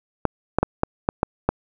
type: clicks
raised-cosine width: 1 ms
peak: -3 dBFS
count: 7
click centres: 0.253 / 0.586 / 0.63 / 0.834 / 1.089 / 1.231 / 1.49 s
effects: none